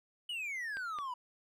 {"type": "exponential sweep", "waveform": "triangle", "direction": "down", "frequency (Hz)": [3002, 964], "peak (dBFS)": -35, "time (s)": [0.29, 1.14], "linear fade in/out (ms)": 5}
{"type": "clicks", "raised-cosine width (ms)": 0.3, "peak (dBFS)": -30, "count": 2, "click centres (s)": [0.77, 0.987]}
{"effects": []}